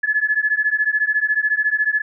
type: beating tone pair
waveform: sine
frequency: 1707 / 1721 Hz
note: G#6 / A6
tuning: +47 / -39 cents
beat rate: 14 Hz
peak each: -19 dBFS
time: 0.03-2.02 s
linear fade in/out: 10 ms
effects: none